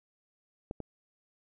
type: clicks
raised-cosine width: 2 ms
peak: -23 / -25 dBFS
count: 2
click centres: 0.711 / 0.803 s
effects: none